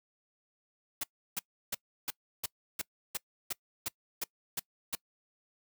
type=noise bursts; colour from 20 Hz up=white; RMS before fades=-34 dBFS; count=12; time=1.01-4.952 s; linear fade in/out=5 ms; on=26 ms; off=330 ms; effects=noise-tail reverb RT60 0.1 s tail -24 dB re dry